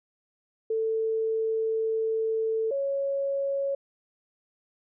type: tone pair in turn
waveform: sine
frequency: 444.4 / 553.4 Hz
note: A4 / C#5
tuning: +17 / -3 cents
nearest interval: major third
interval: 380 cents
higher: second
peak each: -24 / -25 dBFS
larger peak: first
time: 0.7-2.71 / 2.71-3.75 s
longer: first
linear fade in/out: 5 ms
effects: none